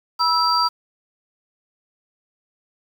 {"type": "tone cluster", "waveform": "sine", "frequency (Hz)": [974, 1313, 4712], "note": ["B5", "E6", "D8"], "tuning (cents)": [-24, -7, 5], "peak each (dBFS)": -20, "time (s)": [0.19, 0.69], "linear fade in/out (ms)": 20, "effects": ["7-bit"]}